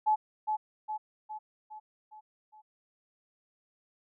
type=tone with echo; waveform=sine; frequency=858 Hz; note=A5; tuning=44 cents flat; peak=-22 dBFS; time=0.06-0.16 s; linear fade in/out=20 ms; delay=410 ms; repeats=6; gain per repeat=-5 dB; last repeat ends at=2.62 s; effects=none